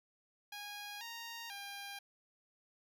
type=tone with pitch steps; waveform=10% pulse; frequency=822 / 930 / 802 Hz; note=G#5 / A#5 / G5; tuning=-18 / -4 / +39 cents; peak=-36 dBFS; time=0.52-1.99 s; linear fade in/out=5 ms; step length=490 ms; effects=none